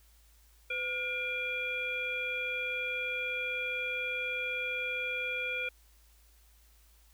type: harmonic tone with a mistuned harmonic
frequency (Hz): 477.6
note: A#4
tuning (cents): +42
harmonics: 1 / 3 / 5 / 7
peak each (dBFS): -41 / -40 / -33 / -45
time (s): 0.7-5.69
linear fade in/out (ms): 5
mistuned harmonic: 1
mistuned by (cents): +95
effects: added 55 Hz sine -60 dBFS peak until 7.13 s + white hiss -66 dBFS RMS until 7.13 s